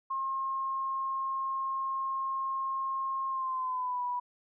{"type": "tone with pitch glide", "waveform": "sine", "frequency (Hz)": [1071, 982.1], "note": ["C6", "B5"], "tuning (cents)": [40, -10], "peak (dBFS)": -30, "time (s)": [0.1, 4.2], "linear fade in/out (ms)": 10, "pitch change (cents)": -150, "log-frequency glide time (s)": [3.28, 4.03], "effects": []}